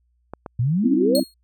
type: clicks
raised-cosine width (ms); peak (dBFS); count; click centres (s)
1; -18; 2; 0.336 / 0.462
type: exponential sweep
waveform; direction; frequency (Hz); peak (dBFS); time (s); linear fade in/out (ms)
sine; up; 111.2 to 615; -17; 0.59-1.2; 5
type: chord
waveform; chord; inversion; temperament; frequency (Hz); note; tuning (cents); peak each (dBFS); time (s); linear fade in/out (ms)
sine; C major; second; equal; 196 / 261.6 / 329.6; G3 / C4 / E4; 0 / 0 / 0; -26 / -20 / -24; 0.83-1.24; 20
type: tone with exponential decay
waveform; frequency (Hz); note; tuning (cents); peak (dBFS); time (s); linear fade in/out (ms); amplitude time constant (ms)
sawtooth; 4284; C8; +40; -17; 1.15-1.34; 1; 41
effects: added 60 Hz sine -62 dBFS peak until 1.43 s